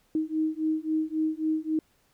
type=beating tone pair; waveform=sine; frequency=312.2 / 315.9 Hz; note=D#4 / D#4; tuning=+6 / +26 cents; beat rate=3.7 Hz; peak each=-28 dBFS; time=0.15-1.79 s; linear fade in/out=2 ms; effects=pink hiss -67 dBFS RMS until 2.13 s